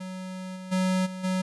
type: tone with level steps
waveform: square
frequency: 186 Hz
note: F#3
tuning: 9 cents sharp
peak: -35 / -38 / -23 / -35 / -25 dBFS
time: 0-1.42 s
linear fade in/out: 10 ms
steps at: 0.55 / 0.71 / 1.05 / 1.23 s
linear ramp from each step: 20 ms
effects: resampled to 24000 Hz